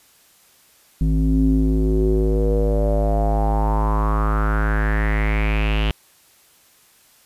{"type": "tone with low-pass filter sweep", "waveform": "square", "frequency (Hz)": 53, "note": "G#1", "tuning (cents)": 36, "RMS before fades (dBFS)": -18, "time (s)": [1.01, 5.91], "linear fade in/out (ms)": 0, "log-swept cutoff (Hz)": [210, 3000], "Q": 6, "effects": ["white hiss -54 dBFS RMS until 7.25 s", "resampled to 32000 Hz"]}